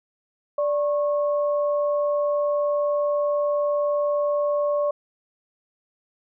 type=tone pair together; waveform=sine; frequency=585.1 / 1094 Hz; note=D5 / C#6; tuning=-7 / -23 cents; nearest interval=major seventh; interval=1084 cents; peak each=-20 / -30 dBFS; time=0.58-4.91 s; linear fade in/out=5 ms; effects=none